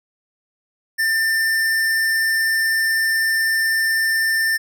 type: tone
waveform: square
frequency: 1792 Hz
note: A6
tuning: 31 cents sharp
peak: -17 dBFS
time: 0.98-4.58 s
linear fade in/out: 20 ms
effects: none